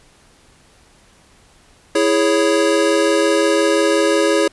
square chord, C# minor, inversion first, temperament equal, 329.6 / 415.3 / 554.4 Hz, E4 / G#4 / C#5, 0 / 0 / 0 cents, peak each -18 dBFS, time 1.95-4.48 s, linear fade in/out 5 ms, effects pink hiss -51 dBFS RMS until 4.52 s + resampled to 24000 Hz

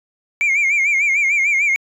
sine tone with vibrato, 2257 Hz, C#7, 31 cents sharp, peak -11 dBFS, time 0.41-1.76 s, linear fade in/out 0 ms, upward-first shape sine, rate 6.7 Hz, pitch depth 110 cents each way, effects tanh soft clip ceiling -12 dBFS

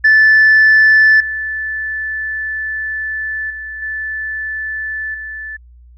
sine tone with level steps, 1749 Hz, A6, 11 cents flat, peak -4 / -18 / -24 / -19 / -24 dBFS, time 0.04-5.57 s, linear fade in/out 10 ms, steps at 1.2 / 3.5 / 3.82 / 5.14 s, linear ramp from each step 5 ms, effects tanh soft clip ceiling -3 dBFS + added 60 Hz sine -39 dBFS peak until 5.97 s

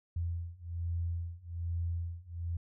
sine beating tone pair, 84.5 / 85.7 Hz, E2 / F2, +43 / -32 cents, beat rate 1.2 Hz, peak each -37 / -36 dBFS, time 0.16-2.57 s, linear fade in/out 5 ms, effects none

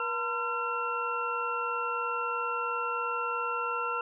sine tone cluster, 479.8 / 910 / 1013 / 1365 / 2721 Hz, A#4 / A#5 / B5 / F6 / F7, +50 / -42 / +44 / -40 / -46 cents, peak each -37 / -38 / -38 / -31 / -39 dBFS, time 0-4.01 s, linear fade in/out 2 ms, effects none

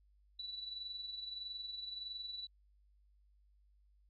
sine tone with amplitude modulation, 3951 Hz, B7, in tune, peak -40 dBFS, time 0.39-2.47 s, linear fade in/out 5 ms, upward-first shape sine, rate 21.6 Hz, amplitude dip 55%, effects added 50 Hz sine -66 dBFS peak until 4.09 s + AAC 48 kbps

